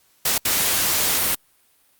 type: noise bursts at uneven times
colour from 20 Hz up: white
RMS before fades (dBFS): -20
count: 2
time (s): 0.25-0.38 / 0.45-1.35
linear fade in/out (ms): 5
effects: white hiss -60 dBFS RMS until 1.99 s + Opus 48 kbps